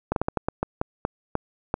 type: slowing click train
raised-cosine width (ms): 1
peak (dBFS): -9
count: 11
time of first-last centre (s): 0.12-1.741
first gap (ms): 42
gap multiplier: 1.28
effects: none